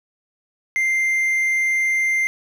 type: tone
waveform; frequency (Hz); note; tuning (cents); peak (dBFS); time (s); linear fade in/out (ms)
triangle; 2093; C7; 0; -15; 0.76-2.27; 0
effects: none